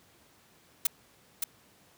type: noise with echo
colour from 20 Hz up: blue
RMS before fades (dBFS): -24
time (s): 0.85-0.87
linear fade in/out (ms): 5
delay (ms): 570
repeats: 1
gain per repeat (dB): -5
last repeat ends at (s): 1.44
effects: pink hiss -61 dBFS RMS until 1.97 s + high-pass 100 Hz 12 dB/octave